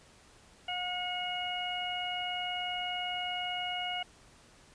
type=harmonic tone with a mistuned harmonic; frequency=720 Hz; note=F#5; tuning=47 cents flat; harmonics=1 / 2 / 3 / 4; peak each=-37 / -44 / -40 / -36 dBFS; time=0.68-4.03 s; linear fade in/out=5 ms; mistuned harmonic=3; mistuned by=+24 cents; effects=pink hiss -59 dBFS RMS until 4.74 s + resampled to 22050 Hz